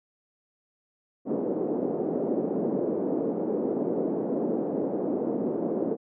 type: band-pass noise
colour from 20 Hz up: white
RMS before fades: -28 dBFS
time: 1.25-5.97 s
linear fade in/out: 50 ms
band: 210 to 480 Hz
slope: 24 dB/octave
effects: none